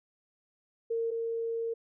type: tone pair in turn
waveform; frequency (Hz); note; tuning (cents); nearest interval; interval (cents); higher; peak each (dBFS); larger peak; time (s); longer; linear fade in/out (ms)
sine; 458.5 / 458.5; A#4 / A#4; -29 / -29; unison; 0; neither; -28 / -30; first; 0.9-1.11 / 1.11-1.74; second; 10
effects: none